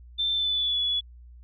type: tone with pitch glide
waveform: sine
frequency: 3555 to 3406 Hz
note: A7 to G#7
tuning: +17 to +43 cents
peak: -23 dBFS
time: 0.18-1.01 s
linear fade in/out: 20 ms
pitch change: -74 cents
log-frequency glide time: 0.33-0.79 s
effects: added 60 Hz sine -45 dBFS peak until 1.43 s